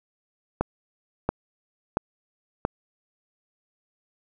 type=click train; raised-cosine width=1 ms; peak=-8 dBFS; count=4; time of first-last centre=0.61-2.651 s; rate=1.47 Hz; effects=none